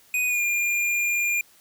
square tone with pitch glide, 2489 to 2407 Hz, D#7 to D7, 0 to +42 cents, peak -22 dBFS, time 0.14-1.41 s, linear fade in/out 2 ms, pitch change -58 cents, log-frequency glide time 0.26-0.42 s, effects white hiss -56 dBFS RMS until 1.6 s

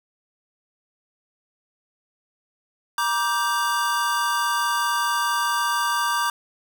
square chord, G minor, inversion first, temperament equal with one note detuned, 949.7 / 1174.7 / 1568 Hz, Bb5 / D6 / G6, +32 / 0 / 0 cents, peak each -26 / -25 / -27 dBFS, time 2.98-6.3 s, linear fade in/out 2 ms, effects none

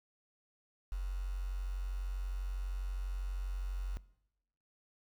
sine tone with quantisation, 46.16 Hz, F#1, 3 cents flat, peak -34 dBFS, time 0.92-3.97 s, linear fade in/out 0 ms, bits 9, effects noise-tail reverb RT60 0.8 s tail -20 dB re dry

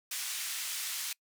white band-pass noise, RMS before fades -37 dBFS, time 0.11-1.13 s, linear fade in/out 5 ms, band 1700 to 11000 Hz, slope 12 dB/octave, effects noise-tail reverb RT60 0.1 s tail -25 dB re dry

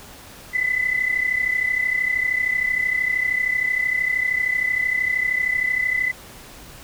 sine tone pair together, 2000 / 2033 Hz, B6 / B6, +21 / +50 cents, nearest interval unison, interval 29 cents, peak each -20 / -24 dBFS, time 0.53-6.12 s, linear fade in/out 20 ms, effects pink hiss -42 dBFS RMS until 6.83 s

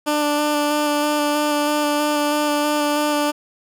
15% pulse tone with vibrato, 295.9 Hz, D4, 13 cents sharp, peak -11 dBFS, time 0.06-3.32 s, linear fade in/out 20 ms, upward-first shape square, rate 3.1 Hz, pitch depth 11 cents each way, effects none

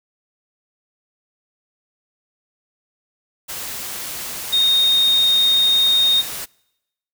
sine tone in noise, 3700 Hz, A#7, 14 cents flat, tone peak -13 dBFS, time 4.52-6.22 s, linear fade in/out 20 ms, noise white, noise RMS -29 dBFS, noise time 3.48-6.46 s, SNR +13 dB, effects noise-tail reverb RT60 0.9 s tail -26 dB re dry

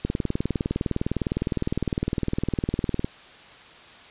click train, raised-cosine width 3 ms, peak -11 dBFS, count 60, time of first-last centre 0.05-3.045 s, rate 19.7 Hz, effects white hiss -47 dBFS RMS until 4.1 s + resampled to 8000 Hz

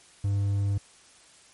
triangle tone, 100 Hz, G2, 35 cents sharp, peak -21 dBFS, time 0.24-0.78 s, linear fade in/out 5 ms, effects white hiss -55 dBFS RMS until 1.53 s + MP3 48 kbps

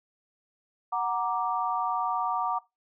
sine chord, Gb augmented, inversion none, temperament equal with one note detuned, 740 / 936.1 / 1174.7 Hz, Gb5 / Bb5 / D6, 0 / +7 / 0 cents, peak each -30 dBFS, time 0.92-2.59 s, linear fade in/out 10 ms, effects noise-tail reverb RT60 0.2 s tail -20 dB re dry

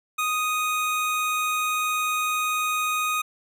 25% pulse tone, 1244.5 Hz, D#6, in tune, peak -19 dBFS, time 0.18-3.22 s, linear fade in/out 10 ms, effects none

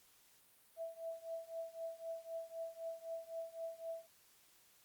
sine tone with tremolo, 659.3 Hz, E5, in tune, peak -39 dBFS, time 0.76-4.07 s, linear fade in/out 50 ms, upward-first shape triangle, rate 3.9 Hz, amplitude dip 95%, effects white hiss -68 dBFS RMS until 4.84 s + Opus 48 kbps

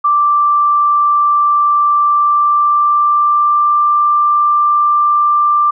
sine tone with pitch glide, 1174.7 to 1182.9 Hz, D6 to D6, 0 to +12 cents, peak -8 dBFS, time 0.04-5.71 s, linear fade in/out 10 ms, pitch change +12 cents, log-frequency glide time 2.02-3.84 s, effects none

